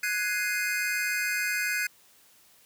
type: chord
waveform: square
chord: Ab dominant seventh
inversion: third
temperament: equal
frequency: 1480 / 1661.2 / 2093 / 2489 Hz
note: Gb6 / Ab6 / C7 / Eb7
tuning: 0 / 0 / 0 / 0 cents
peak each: -33 dBFS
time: 0.03-1.87 s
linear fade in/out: 5 ms
effects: white hiss -59 dBFS RMS until 2.65 s + high-pass 60 Hz 12 dB/octave